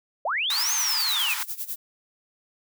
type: linear two-way sweep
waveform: sine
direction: up then down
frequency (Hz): 523.3 to 6500 to 2378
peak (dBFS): -23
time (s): 0.25-1.34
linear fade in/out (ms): 5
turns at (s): 0.73
type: high-pass noise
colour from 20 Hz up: pink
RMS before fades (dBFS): -31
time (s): 0.5-1.43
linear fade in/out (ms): 2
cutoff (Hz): 850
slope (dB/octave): 96
type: noise with tremolo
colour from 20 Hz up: violet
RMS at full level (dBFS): -30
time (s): 0.58-1.76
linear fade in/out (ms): 5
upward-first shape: sine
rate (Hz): 9.9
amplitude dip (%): 85
effects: none